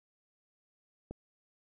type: click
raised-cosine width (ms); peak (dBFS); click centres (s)
2; -28; 1.11
effects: none